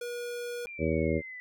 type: tone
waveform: square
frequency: 481.3 Hz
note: B4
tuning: 45 cents flat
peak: -35 dBFS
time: 0.01-0.66 s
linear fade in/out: 5 ms
type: clicks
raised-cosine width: 1 ms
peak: -36 dBFS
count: 2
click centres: 0.654 / 0.659 s
type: linear sweep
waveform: sine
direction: down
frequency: 2402 to 1975.5 Hz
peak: -40 dBFS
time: 0.67-1.4 s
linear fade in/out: 0 ms
type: harmonic tone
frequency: 80.1 Hz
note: E2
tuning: 49 cents flat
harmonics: 1 / 2 / 3 / 4 / 5 / 6 / 7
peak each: -33 / -33 / -33 / -33 / -33 / -33 / -33 dBFS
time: 0.78-1.22 s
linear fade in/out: 50 ms
effects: none